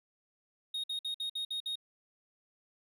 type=tone bursts; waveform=triangle; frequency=3729 Hz; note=A#7; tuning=in tune; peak=-32 dBFS; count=7; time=0.74-1.756 s; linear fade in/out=5 ms; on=98 ms; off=55 ms; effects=none